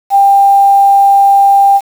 sine tone with quantisation, 794 Hz, G5, 22 cents sharp, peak -3 dBFS, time 0.1-1.81 s, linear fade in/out 50 ms, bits 5, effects none

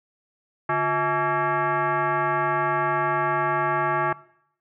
sine tone with frequency modulation, 144.8 Hz, D3, 24 cents flat, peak -20 dBFS, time 0.69-4.13 s, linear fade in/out 5 ms, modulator 499 Hz, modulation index 3, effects noise-tail reverb RT60 0.7 s tail -20 dB re dry

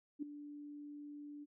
sine tone with ADSR envelope, 292.3 Hz, D4, 8 cents flat, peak -35 dBFS, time 0.19-1.46 s, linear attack 35 ms, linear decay 6 ms, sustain -12 dB, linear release 32 ms, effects none

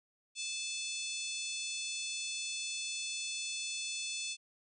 harmonic tone, 872 Hz, A5, 16 cents flat, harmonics 3 / 4 / 5 / 6 / 7 / 8 / 9 / 10, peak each -42 / -43 / -45 / -48 / -45 / -47 / -48 / -47 dBFS, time 0.35-4.37 s, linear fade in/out 50 ms, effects none

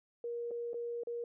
sine tone with dropouts, 473 Hz, A#4, 25 cents sharp, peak -36 dBFS, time 0.24-1.24 s, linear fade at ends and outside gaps 2 ms, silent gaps 0.509-0.513 / 0.733-0.742 / 1.035-1.071 s, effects none

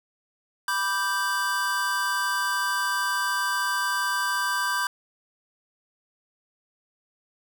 square chord, G major, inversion first, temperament equal, 987.8 / 1174.7 / 1568 Hz, B5 / D6 / G6, 0 / 0 / 0 cents, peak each -30 / -31 / -27 dBFS, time 0.68-4.87 s, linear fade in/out 2 ms, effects none

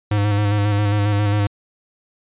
square tone with vibrato, 103.1 Hz, G#2, 12 cents flat, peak -16 dBFS, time 0.11-1.47 s, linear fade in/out 5 ms, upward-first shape square, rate 7.4 Hz, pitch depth 27 cents each way, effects resampled to 8000 Hz

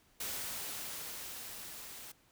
white noise with level ramp, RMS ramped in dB -39 to -49 dBFS, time 0.2-2.12 s, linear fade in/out 5 ms, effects pink hiss -68 dBFS RMS until 2.31 s

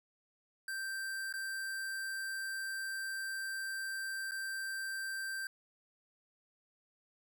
square tone with dropouts, 1568 Hz, G6, in tune, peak -38 dBFS, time 0.68-5.47 s, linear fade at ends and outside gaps 2 ms, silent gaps 1.326-1.338 / 4.311-4.318 s, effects none

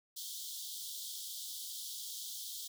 pink high-pass noise, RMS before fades -44 dBFS, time 0.16-2.68 s, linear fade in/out 10 ms, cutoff 3200 Hz, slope 96 dB/octave, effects none

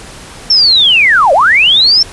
sine linear two-way sweep, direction down then up, 5460 to 517 to 5460 Hz, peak -4 dBFS, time 0.5-2.03 s, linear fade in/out 5 ms, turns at 1.33 s, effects pink hiss -31 dBFS RMS until 2.12 s + resampled to 24000 Hz

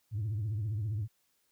sine tone with vibrato, 106.2 Hz, G#2, 39 cents sharp, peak -29 dBFS, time 0.11-1.08 s, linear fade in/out 50 ms, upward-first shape triangle, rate 15 Hz, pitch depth 170 cents each way, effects tanh soft clip ceiling -29 dBFS + white hiss -74 dBFS RMS until 1.51 s

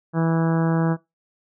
harmonic tone, 164.1 Hz, E3, 8 cents flat, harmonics 1 / 2 / 3 / 4 / 5 / 6 / 7 / 8 / 9 / 10, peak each -19 / -25 / -29 / -31 / -33 / -35 / -36 / -37 / -38 / -39 dBFS, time 0.13-0.97 s, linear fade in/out 50 ms, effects noise-tail reverb RT60 0.2 s tail -20 dB re dry

